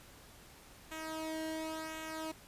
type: tone with flanger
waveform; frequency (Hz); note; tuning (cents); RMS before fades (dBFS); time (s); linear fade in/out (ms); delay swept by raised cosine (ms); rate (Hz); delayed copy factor
sawtooth; 317.4; D#4; +35; -41; 0.91-2.32; 10; 0.2 to 0.83; 0.93; -0.7
effects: pink hiss -57 dBFS RMS until 2.47 s + resampled to 32000 Hz